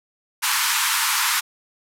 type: band-pass noise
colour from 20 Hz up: pink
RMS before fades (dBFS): -21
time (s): 0.42-1.41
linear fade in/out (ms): 20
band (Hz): 880 to 15000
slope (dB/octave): 96
effects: none